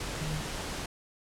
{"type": "tone in noise", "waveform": "sine", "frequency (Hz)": 153.8, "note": "D#3", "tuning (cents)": -20, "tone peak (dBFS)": -33, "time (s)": [0.21, 0.41], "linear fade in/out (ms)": 5, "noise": "pink", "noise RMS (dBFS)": -36, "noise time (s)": [0, 0.86], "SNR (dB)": 0, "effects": ["low-pass 9000 Hz 12 dB/octave"]}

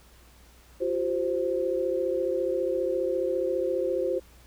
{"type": "chord", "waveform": "sine", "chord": "F suspended second", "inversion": "none", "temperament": "equal with one note detuned", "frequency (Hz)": [349.2, 383.9, 523.3], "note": ["F4", "G4", "C5"], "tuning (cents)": [0, -36, 0], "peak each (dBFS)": [-30, -30, -27], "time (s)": [0.8, 4.2], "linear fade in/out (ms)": 20, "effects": ["added 60 Hz sine -54 dBFS peak until 4.46 s", "pink hiss -57 dBFS RMS until 4.46 s"]}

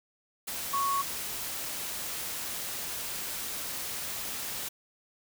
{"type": "tone in noise", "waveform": "sine", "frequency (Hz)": 1108.7, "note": "C#6", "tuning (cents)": 0, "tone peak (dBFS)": -26, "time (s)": [0.73, 1.02], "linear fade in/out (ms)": 10, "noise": "white", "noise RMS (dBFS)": -36, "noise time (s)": [0.47, 4.69], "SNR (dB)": 7, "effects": []}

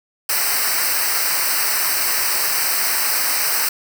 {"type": "noise with comb filter", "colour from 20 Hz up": "white", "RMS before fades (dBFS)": -19, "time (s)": [0.29, 3.69], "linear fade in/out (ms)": 5, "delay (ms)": 0.29, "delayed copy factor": -0.95, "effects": []}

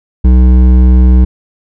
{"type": "tone with hard clipping", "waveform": "triangle", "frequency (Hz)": 62.6, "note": "B1", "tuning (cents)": 24, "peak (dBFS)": -4, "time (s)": [0.24, 1.25], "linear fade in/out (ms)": 10, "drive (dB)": 14, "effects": []}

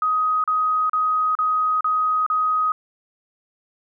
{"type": "tone bursts", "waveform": "sine", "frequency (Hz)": 1256, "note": "D#6", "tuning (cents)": 16, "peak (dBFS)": -17, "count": 6, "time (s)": [0.02, 2.72], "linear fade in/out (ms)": 2, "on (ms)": 420, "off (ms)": 36, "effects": []}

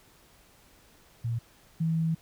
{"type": "tone pair in turn", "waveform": "sine", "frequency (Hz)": [116.54, 162.53], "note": ["A#2", "E3"], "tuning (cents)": [0, -24], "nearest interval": "tritone", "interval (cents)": 576, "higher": "second", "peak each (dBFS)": [-27, -24], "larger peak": "second", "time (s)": [[1.24, 1.39], [1.8, 2.15]], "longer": "second", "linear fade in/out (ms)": 10, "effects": ["pink hiss -59 dBFS RMS until 2.21 s"]}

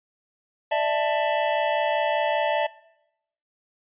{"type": "chord", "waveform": "square", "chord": "D suspended second", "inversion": "none", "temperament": "equal with one note detuned", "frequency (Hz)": [594.2, 659.3, 880], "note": ["D5", "E5", "A5"], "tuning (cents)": [20, 0, 0], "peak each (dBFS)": -26, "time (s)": [0.71, 2.67], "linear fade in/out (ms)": 10, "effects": ["noise-tail reverb RT60 0.8 s tail -21 dB re dry", "resampled to 8000 Hz"]}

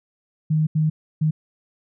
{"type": "tone bursts at uneven times", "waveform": "sine", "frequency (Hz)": 155.56, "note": "D#3", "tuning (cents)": 0, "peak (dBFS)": -16, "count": 3, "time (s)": [[0.5, 0.67], [0.75, 0.9], [1.21, 1.31]], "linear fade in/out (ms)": 10, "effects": []}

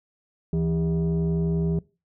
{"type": "tone with frequency modulation", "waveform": "sine", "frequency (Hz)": 164.81, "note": "E3", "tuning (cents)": 0, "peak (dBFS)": -20, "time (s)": [0.53, 1.79], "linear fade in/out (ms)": 2, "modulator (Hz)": 238, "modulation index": 0.71, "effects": ["noise-tail reverb RT60 0.3 s tail -22 dB re dry", "tanh soft clip ceiling -17 dBFS"]}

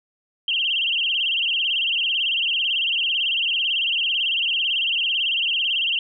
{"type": "tone with vibrato", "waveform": "sine", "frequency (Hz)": 2960, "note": "F#7", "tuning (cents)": 0, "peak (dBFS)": -19, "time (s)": [0.48, 5.99], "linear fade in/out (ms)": 2, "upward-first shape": "sine", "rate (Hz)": 18, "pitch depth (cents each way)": 160, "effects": []}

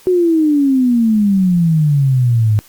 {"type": "exponential sweep", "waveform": "sine", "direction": "down", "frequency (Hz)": [372.3, 103.83], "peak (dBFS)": -9, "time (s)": [0.07, 2.59], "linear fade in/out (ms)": 0, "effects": ["white hiss -45 dBFS RMS until 2.68 s", "Opus 48 kbps"]}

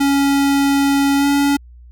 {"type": "tone with pitch glide", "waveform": "square", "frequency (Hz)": [279, 282.6], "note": ["C#4", "C#4"], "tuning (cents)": [11, 34], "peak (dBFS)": -13, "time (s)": [0, 1.57], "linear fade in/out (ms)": 10, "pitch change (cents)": 23, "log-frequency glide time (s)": [1.17, 1.26], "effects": ["added 60 Hz sine -38 dBFS peak until 1.91 s"]}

